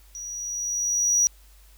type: tone with level ramp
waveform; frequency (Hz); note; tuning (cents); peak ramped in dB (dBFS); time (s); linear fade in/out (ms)
triangle; 5800; F#8; -35; -33 to -15; 0.15-1.27; 0
effects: added 50 Hz sine -50 dBFS peak until 1.77 s + white hiss -58 dBFS RMS until 1.77 s